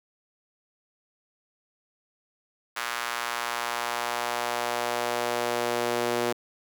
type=tone with high-pass filter sweep; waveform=sawtooth; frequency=120 Hz; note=B2; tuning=49 cents flat; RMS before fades=-29 dBFS; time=2.76-6.33 s; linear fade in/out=10 ms; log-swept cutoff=1300 to 390 Hz; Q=1.4; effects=none